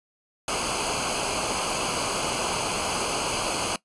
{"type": "noise with comb filter", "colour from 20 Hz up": "pink", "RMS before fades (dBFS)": -27, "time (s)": [0.48, 3.76], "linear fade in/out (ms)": 2, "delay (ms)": 0.54, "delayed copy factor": -0.8, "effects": ["noise-tail reverb RT60 0.1 s tail -19 dB re dry", "resampled to 24000 Hz"]}